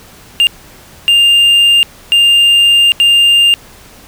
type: tone bursts at uneven times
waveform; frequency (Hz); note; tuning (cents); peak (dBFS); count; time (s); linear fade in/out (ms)
triangle; 2802; F7; +5; -3; 4; 0.4-0.47 / 1.08-1.83 / 2.12-2.92 / 3-3.54; 0
effects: pink hiss -38 dBFS RMS until 4.07 s